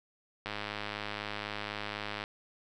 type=click train; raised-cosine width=0.3 ms; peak=-20 dBFS; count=186; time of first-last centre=0.46-2.239 s; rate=104 Hz; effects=none